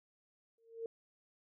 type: tone with exponential growth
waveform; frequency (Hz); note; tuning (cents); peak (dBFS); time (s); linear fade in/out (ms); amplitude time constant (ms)
sine; 456.4; A#4; -37; -35; 0.58-0.86; 2; 60
effects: none